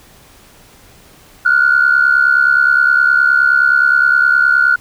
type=tone pair together; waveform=sine; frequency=1410.4 / 1480 Hz; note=F6 / F#6; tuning=+17 / 0 cents; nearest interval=minor second; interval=83 cents; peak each=-10 dBFS; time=1.45-4.76 s; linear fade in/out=10 ms; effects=tanh soft clip ceiling -1 dBFS + pink hiss -44 dBFS RMS until 4.8 s